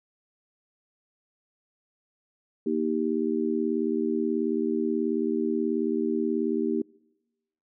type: harmonic tone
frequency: 78.5 Hz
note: D#2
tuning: 16 cents sharp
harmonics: 3 / 4 / 5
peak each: -28 / -28 / -28 dBFS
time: 2.66-6.82 s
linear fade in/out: 5 ms
effects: noise-tail reverb RT60 1.0 s tail -25 dB re dry